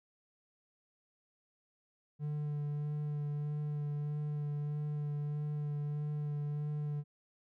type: tone with vibrato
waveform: triangle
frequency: 147.8 Hz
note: D3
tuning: 11 cents sharp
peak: -32 dBFS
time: 2.19-7.04 s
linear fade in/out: 50 ms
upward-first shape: sine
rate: 1.6 Hz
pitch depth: 16 cents each way
effects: none